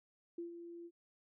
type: tone with ADSR envelope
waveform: sine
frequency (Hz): 341.7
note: F4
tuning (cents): -38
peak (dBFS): -39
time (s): 0.38-0.91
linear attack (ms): 5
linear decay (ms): 120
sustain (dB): -8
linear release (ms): 52
effects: none